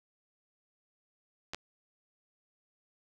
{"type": "clicks", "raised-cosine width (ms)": 0.2, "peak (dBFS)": -20, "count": 2, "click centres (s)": [1.535, 1.546], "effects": ["8-bit"]}